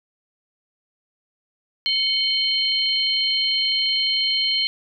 sine tone cluster, 2206 / 3077 / 4217 Hz, C#7 / G7 / C8, -9 / -33 / +13 cents, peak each -28 / -22 / -21 dBFS, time 1.86-4.67 s, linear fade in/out 0 ms, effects none

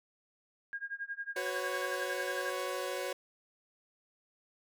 sine tone with tremolo, 1624 Hz, G#6, 39 cents flat, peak -34 dBFS, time 0.73-2.5 s, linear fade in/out 0 ms, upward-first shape sine, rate 11 Hz, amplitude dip 95%
sawtooth chord, F# suspended fourth, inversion none, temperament equal with one note detuned, 370 / 501.1 / 554.4 Hz, F#4 / B4 / C#5, 0 / +25 / 0 cents, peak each -36 / -36 / -34 dBFS, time 1.36-3.13 s, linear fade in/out 5 ms
effects none

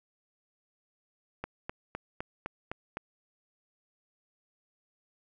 click train, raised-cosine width 0.5 ms, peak -20 dBFS, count 7, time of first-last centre 1.44-2.971 s, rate 3.92 Hz, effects none

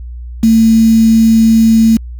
sine tone with quantisation, 224.3 Hz, A3, 34 cents sharp, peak -4 dBFS, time 0.43-1.97 s, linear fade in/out 5 ms, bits 4, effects added 60 Hz sine -23 dBFS peak until 2.19 s

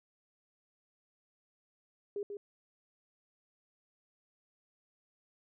sine tone with echo, 406.8 Hz, G#4, 36 cents flat, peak -34 dBFS, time 2.16-2.23 s, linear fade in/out 2 ms, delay 140 ms, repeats 1, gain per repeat -5 dB, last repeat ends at 2.37 s, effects none

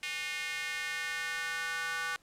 square tone with high-pass filter sweep, 164.81 Hz, E3, in tune, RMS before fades -36 dBFS, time 0.03-2.16 s, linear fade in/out 0 ms, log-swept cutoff 2300 to 1400 Hz, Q 3.1, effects pink hiss -65 dBFS RMS until 2.22 s + low-pass 11000 Hz 12 dB/octave

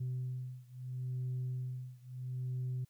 sine beating tone pair, 126.7 / 127.45 Hz, B2 / C3, +45 / -45 cents, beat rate 0.75 Hz, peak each -38 / -39 dBFS, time 0-2.85 s, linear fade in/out 10 ms, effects tanh soft clip ceiling -32 dBFS + white hiss -75 dBFS RMS until 2.89 s

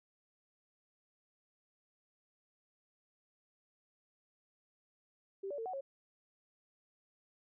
sine tone with pitch steps, 390.8 / 574 / 452 / 744 / 546 Hz, G4 / D5 / A4 / F#5 / C#5, -5 / -40 / +47 / +9 / -26 cents, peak -38 dBFS, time 5.43-5.81 s, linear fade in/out 10 ms, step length 76 ms, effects none

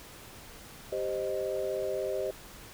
sine chord, C minor, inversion second, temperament equal with one note detuned, 392 / 523.3 / 619.7 Hz, G4 / C5 / Eb5, 0 / 0 / -7 cents, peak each -34 / -34 / -34 dBFS, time 0.92-2.31 s, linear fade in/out 5 ms, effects pink hiss -49 dBFS RMS until 2.73 s

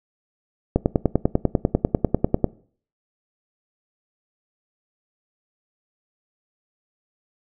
click train, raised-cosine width 2 ms, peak -3 dBFS, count 18, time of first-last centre 0.76-2.443 s, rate 10.1 Hz, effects noise-tail reverb RT60 0.5 s tail -21 dB re dry

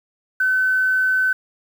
sine tone with quantisation, 1519 Hz, F#6, 45 cents sharp, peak -15 dBFS, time 0.4-1.33 s, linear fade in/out 5 ms, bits 7, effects none

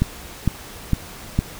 click train, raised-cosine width 5 ms, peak -4 dBFS, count 4, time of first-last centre 0.02-1.39 s, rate 2.19 Hz, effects pink hiss -38 dBFS RMS until 1.59 s

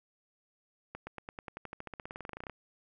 accelerating click train, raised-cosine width 0.5 ms, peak -26 dBFS, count 25, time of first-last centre 0.95-2.497 s, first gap 120 ms, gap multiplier 0.94, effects none

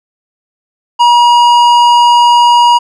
triangle tone with tanh clipping, 957 Hz, A#5, 45 cents sharp, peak -5 dBFS, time 0.99-2.79 s, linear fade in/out 20 ms, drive 16 dB, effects none

